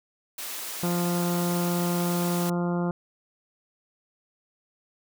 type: high-pass noise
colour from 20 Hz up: white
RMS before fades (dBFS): -35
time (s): 0.38-2.5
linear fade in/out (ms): 5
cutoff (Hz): 350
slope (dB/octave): 12
type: harmonic tone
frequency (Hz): 174.61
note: F3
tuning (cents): 0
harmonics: 1 / 2 / 3 / 4 / 5 / 6 / 7 / 8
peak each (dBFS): -25 / -31 / -35 / -37 / -39 / -41 / -42 / -43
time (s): 0.83-2.91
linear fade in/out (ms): 2
effects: none